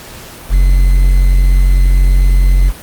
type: tone with quantisation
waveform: triangle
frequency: 45.51 Hz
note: F#1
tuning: 28 cents flat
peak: -3 dBFS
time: 0.49-2.73 s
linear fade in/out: 50 ms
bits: 5
effects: pink hiss -32 dBFS RMS until 2.82 s + Opus 48 kbps